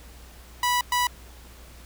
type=tone bursts at uneven times; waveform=sawtooth; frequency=982 Hz; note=B5; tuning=10 cents flat; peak=-17 dBFS; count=2; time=0.63-0.81 / 0.92-1.07 s; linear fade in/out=2 ms; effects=added 60 Hz sine -46 dBFS peak until 1.85 s + pink hiss -50 dBFS RMS until 1.85 s